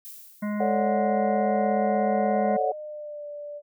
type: noise with exponential decay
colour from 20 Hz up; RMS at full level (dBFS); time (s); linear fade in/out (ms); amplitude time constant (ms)
violet; -39; 0.05-0.97; 0; 200
type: harmonic tone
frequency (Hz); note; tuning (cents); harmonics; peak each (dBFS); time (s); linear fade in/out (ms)
208.7; G#3; +9; 1 / 3 / 5 / 7 / 9 / 10; -26 / -36 / -40 / -43 / -45 / -46; 0.42-2.57; 10
type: chord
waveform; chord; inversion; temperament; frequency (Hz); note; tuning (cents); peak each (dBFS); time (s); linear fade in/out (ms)
sine; D major seventh; second; just; 440.5 / 550.6 / 587.3 / 734.2; A4 / C#5 / D5 / F#5; +2 / -12 / 0 / -14; -30 / -28 / -29 / -25; 0.6-2.72; 5
type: tone with pitch glide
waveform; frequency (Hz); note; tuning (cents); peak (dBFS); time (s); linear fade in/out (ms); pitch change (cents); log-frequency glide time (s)
sine; 620 to 586.2; D#5 to D5; -6 to -3; -34; 2.33-3.62; 50; -97; 2.53-3.27
effects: none